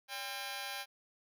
10% pulse tone with amplitude modulation, 799 Hz, G5, 33 cents sharp, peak -27 dBFS, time 0.08-0.86 s, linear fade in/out 50 ms, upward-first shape sine, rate 231 Hz, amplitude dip 95%, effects none

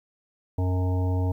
harmonic tone, 91.6 Hz, F#2, 17 cents flat, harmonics 1 / 3 / 5 / 7 / 9 / 10, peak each -22 / -32 / -36 / -39 / -41 / -42 dBFS, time 0.58-1.32 s, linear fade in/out 5 ms, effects 10-bit

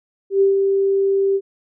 sine tone with ADSR envelope, 392 Hz, G4, in tune, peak -10 dBFS, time 0.3-1.41 s, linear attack 110 ms, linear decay 140 ms, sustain -4 dB, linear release 54 ms, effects none

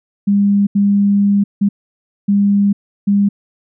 sine tone bursts at uneven times, 201.4 Hz, G3, 47 cents sharp, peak -9 dBFS, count 5, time 0.27-0.67 / 0.75-1.44 / 1.61-1.69 / 2.28-2.73 / 3.07-3.29 s, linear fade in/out 10 ms, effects none

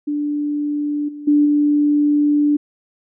sine tone with level steps, 293.7 Hz, D4, in tune, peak -18 / -29 / -10 / -12 dBFS, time 0.07-2.57 s, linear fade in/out 10 ms, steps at 1.08 / 1.27 / 1.45 s, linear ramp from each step 10 ms, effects none

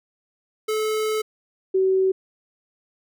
square / sine tone pair in turn, 432.9 / 379.4 Hz, A4 / F#4, -28 / +43 cents, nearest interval major second, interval 229 cents, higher first, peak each -22 / -16 dBFS, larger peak second, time 0.68-1.22 / 1.74-2.12 s, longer first, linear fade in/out 10 ms, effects none

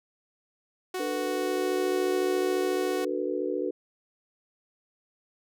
sawtooth tone, 370 Hz, F#4, in tune, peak -26 dBFS, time 0.94-3.05 s, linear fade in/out 5 ms
sine chord, B minor seventh, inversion first, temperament just, 296.3 / 370.4 / 444.5 / 493.9 Hz, D4 / F#4 / A4 / B4, +15 / +2 / +18 / 0 cents, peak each -33 / -31 / -34 / -32 dBFS, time 0.99-3.71 s, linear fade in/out 10 ms
effects none

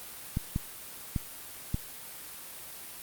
clicks, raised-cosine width 5 ms, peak -16 dBFS, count 4, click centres 0.371 / 0.561 / 1.162 / 1.744 s, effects white hiss -44 dBFS RMS until 3.02 s + Opus 32 kbps

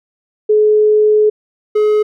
sine / triangle tone pair in turn, 425.6 / 424.1 Hz, G#4 / G#4, +42 / +36 cents, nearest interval unison, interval 6 cents, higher first, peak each -7 dBFS, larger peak neither, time 0.49-1.3 / 1.75-2.03 s, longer first, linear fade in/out 10 ms, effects none

